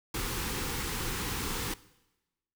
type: band-stop noise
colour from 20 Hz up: pink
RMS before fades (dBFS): -34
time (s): 0.14-1.74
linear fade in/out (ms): 5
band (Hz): 520 to 770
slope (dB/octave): 96
effects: noise-tail reverb RT60 1.0 s tail -19 dB re dry